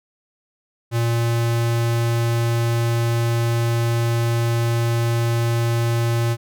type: tone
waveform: square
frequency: 116.9 Hz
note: A#2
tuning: 5 cents sharp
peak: -18 dBFS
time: 0.91-6.37 s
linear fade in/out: 50 ms
effects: none